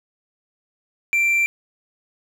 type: tone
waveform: triangle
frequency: 2354 Hz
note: D7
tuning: 3 cents sharp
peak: -14 dBFS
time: 1.13-1.46 s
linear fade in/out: 0 ms
effects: none